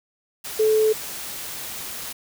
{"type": "tone in noise", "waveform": "sine", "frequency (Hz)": 434.7, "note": "A4", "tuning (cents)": -21, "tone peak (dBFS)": -15, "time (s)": [0.59, 0.93], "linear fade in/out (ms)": 10, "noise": "white", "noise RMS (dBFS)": -33, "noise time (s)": [0.44, 2.13], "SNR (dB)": 15, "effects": []}